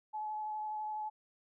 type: tone with vibrato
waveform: sine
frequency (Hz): 855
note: A5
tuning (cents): -50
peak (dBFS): -36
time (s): 0.13-1.1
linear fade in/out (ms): 20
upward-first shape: sine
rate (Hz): 12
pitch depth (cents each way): 12
effects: none